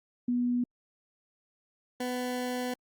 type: tone pair in turn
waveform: sine / 20% pulse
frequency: 244.3 / 249.3 Hz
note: B3 / B3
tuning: -19 / +16 cents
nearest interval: unison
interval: 35 cents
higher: second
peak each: -25 / -26 dBFS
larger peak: first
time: 0.28-0.64 / 2-2.74 s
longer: second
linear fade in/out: 5 ms
effects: Opus 32 kbps